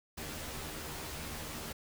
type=noise with comb filter; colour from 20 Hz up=pink; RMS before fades=-42 dBFS; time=0.17-1.73 s; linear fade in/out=10 ms; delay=13 ms; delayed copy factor=+0.7; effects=none